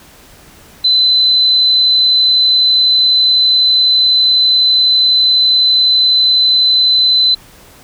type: tone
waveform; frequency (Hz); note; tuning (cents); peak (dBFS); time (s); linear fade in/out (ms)
sine; 4032; B7; +35; -7; 0.84-7.35; 10
effects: pink hiss -41 dBFS RMS until 7.83 s